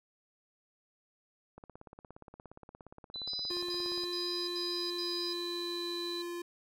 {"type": "click train", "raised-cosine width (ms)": 1, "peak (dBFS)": -35, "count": 43, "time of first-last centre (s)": [1.58, 4.036], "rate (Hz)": 17.1}
{"type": "tone", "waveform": "sine", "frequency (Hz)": 3997, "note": "B7", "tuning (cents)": 20, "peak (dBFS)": -38, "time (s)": [3.14, 6.22], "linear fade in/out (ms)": 2}
{"type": "tone bursts", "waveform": "sine", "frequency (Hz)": 4952, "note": "D#8", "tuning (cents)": -9, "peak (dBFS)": -37, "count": 5, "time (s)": [3.27, 5.332], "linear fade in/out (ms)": 5, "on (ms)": 350, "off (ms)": 78}
{"type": "tone with pitch glide", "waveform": "square", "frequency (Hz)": [352.4, 346.9], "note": ["F4", "F4"], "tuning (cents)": [16, -12], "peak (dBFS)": -38, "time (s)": [3.5, 6.42], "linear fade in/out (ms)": 5, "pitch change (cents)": -28, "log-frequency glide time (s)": [4.24, 5.92]}
{"effects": []}